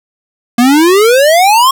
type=exponential sweep; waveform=square; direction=up; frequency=233.1 to 1102 Hz; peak=-5 dBFS; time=0.58-1.71 s; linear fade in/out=5 ms; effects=none